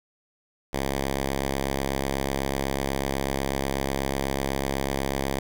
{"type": "tone", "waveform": "5% pulse", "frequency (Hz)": 68.1, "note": "C#2", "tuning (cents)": -30, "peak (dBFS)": -14, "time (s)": [0.73, 5.39], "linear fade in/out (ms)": 5, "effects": []}